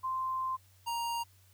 sine / square tone pair in turn, 1043 / 935.5 Hz, C6 / A#5, -6 / +6 cents, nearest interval major second, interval 188 cents, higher first, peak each -31 / -33 dBFS, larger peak first, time 0.03-0.57 / 0.86-1.24 s, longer first, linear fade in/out 20 ms, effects added 94 Hz sine -61 dBFS peak until 1.53 s + white hiss -66 dBFS RMS until 1.53 s

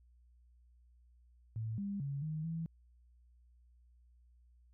sine tone with pitch steps, 111 / 200.3 / 139.8 / 155.4 / 163.9 Hz, A2 / G3 / C#3 / D#3 / E3, +16 / +38 / +15 / -2 / -10 cents, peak -36 dBFS, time 1.56-2.66 s, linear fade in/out 0 ms, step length 220 ms, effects added 60 Hz sine -62 dBFS peak until 4.73 s

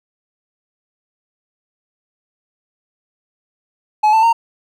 triangle tone with pitch steps, 852 / 885.6 / 920.6 Hz, G#5 / A5 / A#5, +44 / +11 / -22 cents, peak -7 dBFS, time 4.03-4.33 s, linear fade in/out 10 ms, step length 100 ms, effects none

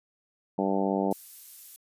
harmonic tone, 97.4 Hz, G2, 11 cents flat, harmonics 2 / 3 / 4 / 5 / 6 / 7 / 8 / 9, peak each -29 / -31 / -32 / -33 / -34 / -34 / -35 / -36 dBFS, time 0.58-1.13 s, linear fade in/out 5 ms
violet noise, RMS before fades -44 dBFS, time 1.11-1.76 s, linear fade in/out 0 ms
effects resampled to 32000 Hz

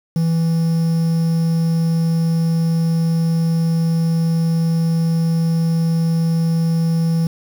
triangle tone with quantisation, 164.81 Hz, E3, in tune, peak -12 dBFS, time 0.16-7.27 s, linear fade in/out 2 ms, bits 6, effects none

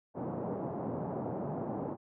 pink band-pass noise, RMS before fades -37 dBFS, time 0.14-1.97 s, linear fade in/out 50 ms, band 130 to 840 Hz, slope 24 dB/octave, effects none

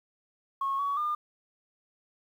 sine tone with pitch steps, 1093 / 1127 / 1207 Hz, C#6 / C#6 / D6, -25 / +28 / +47 cents, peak -26 dBFS, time 0.61-1.15 s, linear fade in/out 5 ms, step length 180 ms, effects tanh soft clip ceiling -22 dBFS + 10-bit

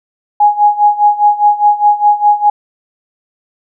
sine tone with tremolo, 830.6 Hz, G#5, in tune, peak -3 dBFS, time 0.4-2.5 s, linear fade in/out 5 ms, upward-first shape sine, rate 4.9 Hz, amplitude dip 85%, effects none

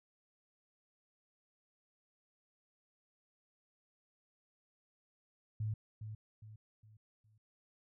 sine tone with echo, 107.9 Hz, A2, 33 cents flat, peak -34 dBFS, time 5.6-5.74 s, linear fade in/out 5 ms, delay 410 ms, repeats 4, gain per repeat -8 dB, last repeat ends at 7.38 s, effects none

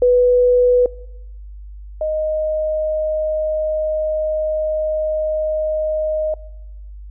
sine tone pair in turn, 493.9 / 620.9 Hz, B4 / D#5, 0 / -4 cents, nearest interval major third, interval 396 cents, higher second, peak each -9 / -17 dBFS, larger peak first, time 0.02-0.86 / 2.01-6.34 s, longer second, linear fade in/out 2 ms, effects noise-tail reverb RT60 1.0 s tail -22 dB re dry + added 50 Hz sine -32 dBFS peak until 7.1 s

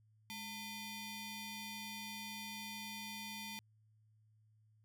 15% pulse ring-modulated tone, 1111 Hz, C#6, 4 cents sharp, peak -35 dBFS, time 0.3-3.59 s, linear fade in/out 0 ms, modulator 1320 Hz, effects added 108 Hz sine -67 dBFS peak until 4.84 s

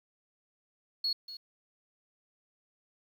sine tone with echo, 4337 Hz, C#8, 39 cents flat, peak -27 dBFS, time 1.04-1.13 s, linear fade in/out 5 ms, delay 240 ms, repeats 1, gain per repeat -14 dB, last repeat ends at 1.37 s, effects tanh soft clip ceiling -23 dBFS + 10-bit

